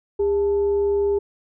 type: tone with frequency modulation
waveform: sine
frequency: 403.7 Hz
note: G#4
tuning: 49 cents flat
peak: -17 dBFS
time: 0.19-1.19 s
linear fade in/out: 10 ms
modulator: 472 Hz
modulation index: 0.22
effects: none